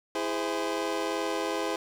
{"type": "chord", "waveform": "25% pulse", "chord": "E augmented", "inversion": "none", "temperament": "just", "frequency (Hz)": [329.6, 412, 515], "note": ["E4", "G#4", "B#4"], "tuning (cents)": [0, -14, -28], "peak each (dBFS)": -29, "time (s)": [0.15, 1.76], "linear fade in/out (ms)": 2, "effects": ["low-pass 8000 Hz 12 dB/octave", "8-bit"]}